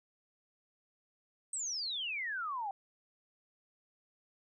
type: exponential sweep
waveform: sine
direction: down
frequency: 8372 to 764 Hz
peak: -35 dBFS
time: 1.53-2.71 s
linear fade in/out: 2 ms
effects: none